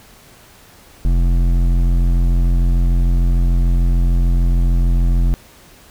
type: tone with hard clipping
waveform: sine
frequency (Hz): 43.37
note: F1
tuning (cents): -11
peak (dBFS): -13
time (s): 1.05-5.34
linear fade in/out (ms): 0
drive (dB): 11
effects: pink hiss -45 dBFS RMS until 5.9 s